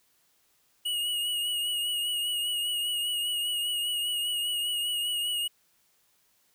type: tone with vibrato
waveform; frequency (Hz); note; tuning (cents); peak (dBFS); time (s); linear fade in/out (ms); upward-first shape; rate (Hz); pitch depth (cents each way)
square; 2895; F#7; -38; -28; 0.85-5.48; 10; triangle; 5; 41
effects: white hiss -68 dBFS RMS until 6.54 s